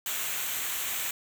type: noise with comb filter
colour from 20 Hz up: white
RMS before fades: -32 dBFS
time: 0.06-1.11 s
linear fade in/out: 2 ms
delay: 0.2 ms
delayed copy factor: -0.6
effects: none